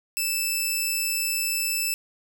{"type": "tone", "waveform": "10% pulse", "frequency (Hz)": 2637, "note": "E7", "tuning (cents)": 0, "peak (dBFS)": -15, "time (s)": [0.17, 1.94], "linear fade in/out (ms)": 0, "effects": []}